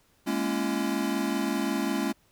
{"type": "chord", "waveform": "square", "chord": "A# half-diminished seventh", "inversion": "third", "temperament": "equal with one note detuned", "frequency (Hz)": [207.7, 233.1, 277.2, 337.1], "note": ["G#3", "A#3", "C#4", "E4"], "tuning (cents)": [0, 0, 0, 39], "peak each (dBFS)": [-32, -34, -31, -33], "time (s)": [0.26, 2.13], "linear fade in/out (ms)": 20, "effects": ["pink hiss -65 dBFS RMS until 2.31 s"]}